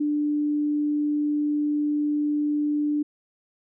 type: tone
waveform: sine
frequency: 296 Hz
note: D4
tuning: 14 cents sharp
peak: -21 dBFS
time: 0-3.03 s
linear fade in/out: 10 ms
effects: none